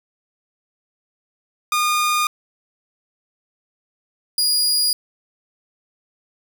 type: tone pair in turn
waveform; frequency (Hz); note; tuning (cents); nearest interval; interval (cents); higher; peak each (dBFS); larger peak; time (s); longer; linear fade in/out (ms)
sawtooth; 1219 / 4876; D#6 / D#8; -36 / -36; 2 octaves; 2400; second; -13; neither; 1.72-2.27 / 4.38-4.93; neither; 2
effects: 8-bit